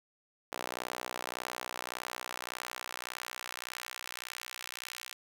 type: tone with high-pass filter sweep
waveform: sawtooth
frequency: 61.74 Hz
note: B1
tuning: in tune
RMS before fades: -42 dBFS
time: 0.52-5.13 s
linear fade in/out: 0 ms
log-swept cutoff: 590 to 2300 Hz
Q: 0.89
effects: 10-bit